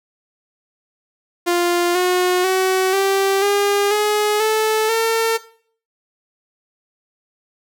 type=tone with pitch steps; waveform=sawtooth; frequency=349.2 / 362.4 / 376 / 390.2 / 404.8 / 420.1 / 435.9 / 452.3 Hz; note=F4 / F#4 / F#4 / G4 / G#4 / G#4 / A4 / A4; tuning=0 / -36 / +28 / -8 / -44 / +20 / -16 / +48 cents; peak=-11 dBFS; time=1.46-5.38 s; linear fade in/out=20 ms; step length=490 ms; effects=noise-tail reverb RT60 0.5 s tail -17 dB re dry